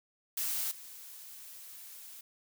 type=noise with level steps; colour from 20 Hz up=blue; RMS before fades=-34 / -49 dBFS; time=0.37-2.21 s; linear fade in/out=5 ms; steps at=0.71 s; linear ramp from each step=5 ms; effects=none